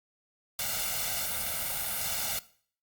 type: noise with comb filter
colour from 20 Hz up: white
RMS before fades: -32 dBFS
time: 0.59-2.39 s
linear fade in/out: 2 ms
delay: 1.4 ms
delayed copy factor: +1
effects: noise-tail reverb RT60 0.5 s tail -18 dB re dry + Opus 48 kbps